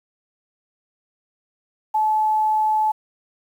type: tone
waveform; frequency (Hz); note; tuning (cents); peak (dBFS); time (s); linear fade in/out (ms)
sine; 863; A5; -34; -16; 1.94-2.92; 10
effects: 8-bit

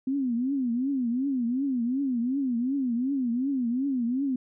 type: tone with vibrato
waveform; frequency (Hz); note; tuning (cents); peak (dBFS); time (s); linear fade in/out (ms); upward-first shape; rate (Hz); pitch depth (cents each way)
sine; 255.4; C4; -42; -24; 0.07-4.36; 5; triangle; 2.7; 200
effects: none

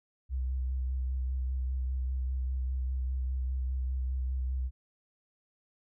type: tone with vibrato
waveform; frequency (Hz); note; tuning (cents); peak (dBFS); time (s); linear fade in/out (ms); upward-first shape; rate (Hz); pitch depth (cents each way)
sine; 64.3; C2; -30; -29; 0.29-4.71; 50; sine; 5; 24
effects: none

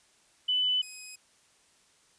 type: tone pair in turn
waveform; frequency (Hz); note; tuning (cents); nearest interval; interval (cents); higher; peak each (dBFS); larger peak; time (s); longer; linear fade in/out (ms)
sine / 5% pulse; 2998 / 2521; F#7 / D#7; +22 / +22; minor third; 300; first; -24 / -32; first; 0.48-0.82 / 0.82-1.16; neither; 10
effects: white hiss -64 dBFS RMS until 2.18 s + resampled to 22050 Hz

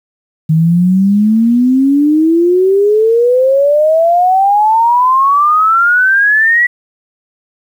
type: exponential sweep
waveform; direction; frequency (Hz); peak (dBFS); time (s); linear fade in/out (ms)
sine; up; 155.56 to 1961; -6; 0.49-6.67; 10
effects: 7-bit

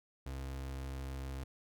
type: tone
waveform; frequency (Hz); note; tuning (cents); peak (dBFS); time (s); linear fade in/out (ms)
35% pulse; 66.8; C2; +36; -38; 0.26-1.44; 5
effects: none

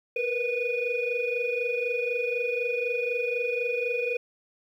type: tone cluster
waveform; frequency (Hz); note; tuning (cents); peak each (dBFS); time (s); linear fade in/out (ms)
sine; 470.9 / 494.9 / 2463; A#4 / B4 / D#7; +18 / +4 / -18; -29; 0.16-4.17; 5
effects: tanh soft clip ceiling -18 dBFS + 10-bit

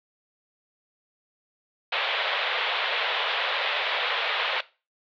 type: band-pass noise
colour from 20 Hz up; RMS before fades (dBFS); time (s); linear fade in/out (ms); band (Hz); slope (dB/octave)
white; -27; 1.92-4.61; 5; 460 to 3700; 48
effects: noise-tail reverb RT60 0.3 s tail -18 dB re dry

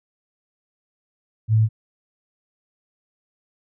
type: tone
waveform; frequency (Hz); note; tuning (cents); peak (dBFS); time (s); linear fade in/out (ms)
sine; 110; A2; 0; -13; 1.48-1.69; 50
effects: none

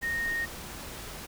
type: tone in noise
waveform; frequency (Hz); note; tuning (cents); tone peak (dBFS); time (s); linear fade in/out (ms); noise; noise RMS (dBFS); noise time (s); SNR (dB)
sine; 1854; A#6; -10; -28; 0.02-0.46; 20; pink; -41; 0.01-1.27; +10
effects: none

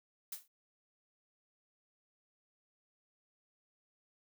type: noise with exponential decay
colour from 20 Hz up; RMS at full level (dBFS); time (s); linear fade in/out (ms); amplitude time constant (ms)
blue; -38; 0.32-0.48; 5; 34
effects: none

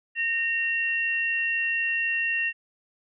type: tone pair together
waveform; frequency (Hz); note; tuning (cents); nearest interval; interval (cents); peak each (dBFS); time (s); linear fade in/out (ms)
sine; 1846 / 2742; A#6 / F7; -17 / -32; perfect fifth; 685; -26; 0.15-2.53; 50
effects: none

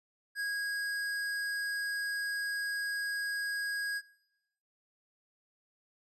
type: tone with tanh clipping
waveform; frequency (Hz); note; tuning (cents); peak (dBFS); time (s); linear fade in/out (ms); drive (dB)
sine; 1645; G#6; -17; -34; 0.35-4.02; 50; 16
effects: noise-tail reverb RT60 0.9 s tail -21 dB re dry + resampled to 32000 Hz

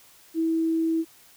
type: tone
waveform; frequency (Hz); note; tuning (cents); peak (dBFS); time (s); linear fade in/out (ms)
sine; 325.5; E4; -22; -21; 0.34-1.05; 50
effects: white hiss -54 dBFS RMS until 1.36 s

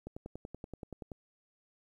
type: click train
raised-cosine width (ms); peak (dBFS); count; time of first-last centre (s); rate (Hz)
2; -29; 12; 0.07-1.118; 10.5
effects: 11-bit

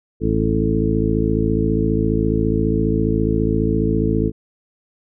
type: harmonic tone with a mistuned harmonic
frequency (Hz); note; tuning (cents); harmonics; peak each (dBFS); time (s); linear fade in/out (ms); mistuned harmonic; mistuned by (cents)
54.7; A1; -9; 1 / 2 / 3 / 4 / 5 / 6 / 8; -23 / -23 / -23 / -23 / -23 / -23 / -23; 0.2-4.32; 50; 1; +30
effects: none

